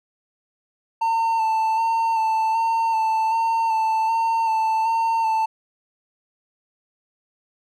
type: tone with vibrato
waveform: triangle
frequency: 897 Hz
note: A5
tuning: 33 cents sharp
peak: -16 dBFS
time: 1.01-5.46 s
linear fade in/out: 10 ms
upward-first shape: square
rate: 1.3 Hz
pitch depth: 21 cents each way
effects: none